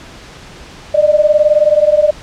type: beating tone pair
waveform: sine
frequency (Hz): 593 / 612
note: D5 / D#5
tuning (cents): +17 / -29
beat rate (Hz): 19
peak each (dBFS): -10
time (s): 0.94-2.11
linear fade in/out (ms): 10
effects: pink hiss -35 dBFS RMS until 2.22 s + low-pass 6000 Hz 12 dB/octave